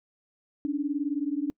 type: beating tone pair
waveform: sine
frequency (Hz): 280 / 299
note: C#4 / D4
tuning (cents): +18 / +31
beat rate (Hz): 19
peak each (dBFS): -29 / -29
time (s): 0.65-1.5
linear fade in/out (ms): 0
effects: noise-tail reverb RT60 0.1 s tail -26 dB re dry